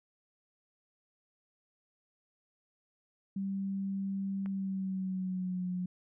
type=tone with pitch glide; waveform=sine; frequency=195.1 to 180.99 Hz; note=G3 to F#3; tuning=-8 to -38 cents; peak=-32 dBFS; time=3.36-5.86 s; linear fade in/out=5 ms; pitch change=-130 cents; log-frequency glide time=4.47-5.68 s
type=click; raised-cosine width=0.5 ms; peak=-34 dBFS; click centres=4.46 s
effects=none